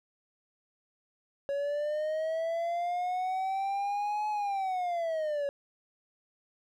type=linear two-way sweep; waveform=triangle; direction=up then down; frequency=557 to 851 to 557 Hz; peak=-27 dBFS; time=1.49-5.49 s; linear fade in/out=0 ms; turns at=4.29 s; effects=none